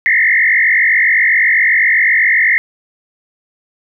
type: tone with frequency modulation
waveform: sine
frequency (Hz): 1969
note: B6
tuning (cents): -6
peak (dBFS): -8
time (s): 0.06-2.58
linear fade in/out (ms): 0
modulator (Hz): 47.7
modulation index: 3.8
effects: none